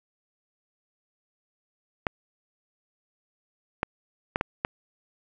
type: clicks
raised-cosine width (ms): 0.5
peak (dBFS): -9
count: 5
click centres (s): 2.068 / 3.831 / 4.359 / 4.411 / 4.649
effects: none